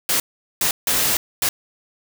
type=noise bursts at uneven times; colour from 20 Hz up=white; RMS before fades=-19 dBFS; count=4; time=0.09-0.2 / 0.61-0.71 / 0.87-1.17 / 1.42-1.49 s; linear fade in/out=2 ms; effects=none